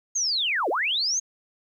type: linear two-way sweep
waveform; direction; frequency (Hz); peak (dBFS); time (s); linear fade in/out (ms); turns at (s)
sine; down then up; 6600 to 311.1 to 6600; -22; 0.15-1.2; 10; 0.69
effects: 10-bit